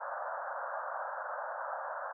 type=band-pass noise; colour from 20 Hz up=pink; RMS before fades=-39 dBFS; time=0-2.13 s; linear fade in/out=20 ms; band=540 to 1600 Hz; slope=96 dB/octave; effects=none